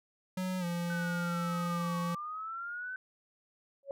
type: tone with pitch glide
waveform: square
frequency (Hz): 185 to 172.61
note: F#3 to F3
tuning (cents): 0 to -20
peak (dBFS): -33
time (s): 0.37-2.15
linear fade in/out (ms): 5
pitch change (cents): -120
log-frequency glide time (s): 0.59-0.65
type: linear two-way sweep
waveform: sine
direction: down then up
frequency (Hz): 1528 to 1108.7 to 1528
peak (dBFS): -37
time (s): 0.9-2.96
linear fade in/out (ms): 2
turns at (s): 2
type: tone with exponential growth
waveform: sine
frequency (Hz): 554.4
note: C#5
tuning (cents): 0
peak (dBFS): -31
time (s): 3.83-3.91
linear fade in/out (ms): 1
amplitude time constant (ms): 17
effects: none